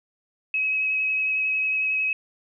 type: tone with vibrato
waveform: sine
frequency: 2555 Hz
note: D#7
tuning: 45 cents sharp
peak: -21 dBFS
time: 0.54-2.13 s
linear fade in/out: 2 ms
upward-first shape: sine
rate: 11 Hz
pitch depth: 13 cents each way
effects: none